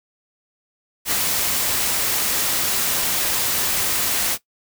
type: noise with ADSR envelope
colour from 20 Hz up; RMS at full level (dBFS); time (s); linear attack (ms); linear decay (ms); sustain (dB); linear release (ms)
white; -19; 1.05-4.38; 66; 17; -2; 50
effects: noise-tail reverb RT60 0.1 s tail -17 dB re dry